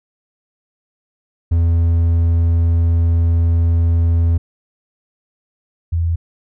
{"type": "tone pair in turn", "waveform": ["triangle", "sine"], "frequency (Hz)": [83.9, 83.9], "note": ["E2", "E2"], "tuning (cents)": [31, 31], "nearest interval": "unison", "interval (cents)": 0, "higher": "neither", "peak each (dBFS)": [-9, -14], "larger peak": "first", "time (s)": [[1.51, 4.38], [5.92, 6.16]], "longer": "first", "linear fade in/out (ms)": 10, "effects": []}